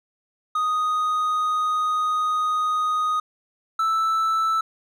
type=tone pair in turn; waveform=triangle; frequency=1244.5 / 1318.5 Hz; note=D#6 / E6; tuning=0 / 0 cents; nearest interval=minor second; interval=100 cents; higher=second; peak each=-18 / -17 dBFS; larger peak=second; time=0.55-3.2 / 3.79-4.61 s; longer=first; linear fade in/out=5 ms; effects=none